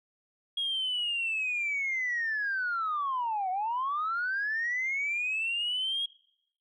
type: linear two-way sweep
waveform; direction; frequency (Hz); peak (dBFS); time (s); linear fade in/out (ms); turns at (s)
sine; down then up; 3300 to 724 to 3300; -27; 0.57-6.06; 5; 3.5
effects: noise-tail reverb RT60 0.8 s tail -25 dB re dry + tanh soft clip ceiling -24 dBFS